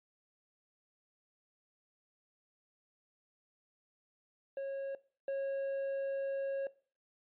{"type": "tone pair in turn", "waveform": "triangle", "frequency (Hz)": [547, 547], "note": ["C#5", "C#5"], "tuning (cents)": [-23, -23], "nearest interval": "unison", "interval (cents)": 0, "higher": "neither", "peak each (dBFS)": [-34, -31], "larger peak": "second", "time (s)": [[4.57, 4.95], [5.28, 6.67]], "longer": "second", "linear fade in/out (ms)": 2, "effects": ["noise-tail reverb RT60 0.4 s tail -20 dB re dry", "resampled to 8000 Hz"]}